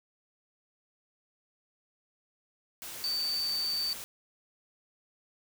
sine tone in noise, 4578 Hz, D8, 45 cents flat, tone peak -29 dBFS, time 3.04-3.93 s, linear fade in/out 0 ms, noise white, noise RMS -42 dBFS, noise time 2.82-4.04 s, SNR +10 dB, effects none

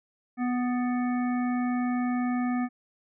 harmonic tone with a mistuned harmonic, 246.9 Hz, B3, in tune, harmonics 1 / 3 / 5 / 7 / 9, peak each -25 / -35 / -39 / -42 / -44 dBFS, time 0.37-2.69 s, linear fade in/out 50 ms, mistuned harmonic 7, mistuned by +30 cents, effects none

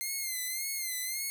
5% pulse tone with vibrato, 2093 Hz, C7, in tune, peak -23 dBFS, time 0.01-1.3 s, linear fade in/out 0 ms, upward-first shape sine, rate 1.8 Hz, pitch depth 76 cents each way, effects none

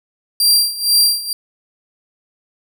sawtooth tone with tremolo, 4734 Hz, D8, 13 cents sharp, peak -6 dBFS, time 0.4-1.33 s, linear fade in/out 2 ms, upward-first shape sine, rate 2.1 Hz, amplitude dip 85%, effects none

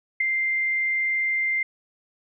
sine tone with ADSR envelope, 2093 Hz, C7, in tune, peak -16 dBFS, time 0.2-1.63 s, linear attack 8 ms, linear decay 6 ms, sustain -5 dB, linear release 5 ms, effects none

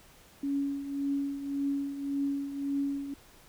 sine tone with tremolo, 279.8 Hz, C#4, 16 cents sharp, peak -26 dBFS, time 0.43-3.14 s, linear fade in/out 5 ms, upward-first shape triangle, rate 1.8 Hz, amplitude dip 70%, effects pink hiss -57 dBFS RMS until 3.48 s

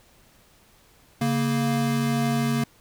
square tone pair together, 140 / 232.7 Hz, C#3 / A#3, +18 / -3 cents, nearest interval major sixth, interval 879 cents, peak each -26 / -24 dBFS, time 1.21-2.64 s, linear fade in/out 5 ms, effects pink hiss -57 dBFS RMS until 2.8 s

